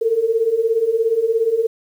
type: beating tone pair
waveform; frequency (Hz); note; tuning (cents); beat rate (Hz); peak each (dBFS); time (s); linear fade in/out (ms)
sine; 440 / 457; A4 / A#4; 0 / -34; 17; -20 / -16; 0.01-1.67; 10
effects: 8-bit